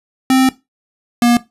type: tone pair in turn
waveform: square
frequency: 261.6 / 238.8 Hz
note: C4 / A#3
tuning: 0 / +42 cents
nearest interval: major second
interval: 158 cents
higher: first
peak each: -9 dBFS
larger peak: neither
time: 0.3-0.49 / 1.22-1.37 s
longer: first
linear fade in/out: 2 ms
effects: noise-tail reverb RT60 0.2 s tail -17 dB re dry + resampled to 32000 Hz